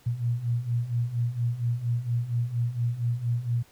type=beating tone pair; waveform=sine; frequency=116.54 / 120.84 Hz; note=A#2 / B2; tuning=0 / -37 cents; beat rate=4.3 Hz; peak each=-30 / -26 dBFS; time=0.06-3.63 s; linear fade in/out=10 ms; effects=pink hiss -58 dBFS RMS until 3.71 s